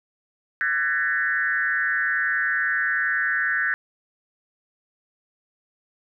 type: tone with frequency modulation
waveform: sine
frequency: 1661.2 Hz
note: G#6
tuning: in tune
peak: -20 dBFS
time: 0.61-3.74 s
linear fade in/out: 0 ms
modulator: 150 Hz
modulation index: 1.5
effects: none